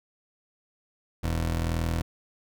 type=tone pair together; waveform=20% pulse; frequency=41.05 / 82.1 Hz; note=E1 / E2; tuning=-6 / -6 cents; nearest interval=octave; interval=1200 cents; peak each=-25 dBFS; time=1.23-2.02 s; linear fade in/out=10 ms; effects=none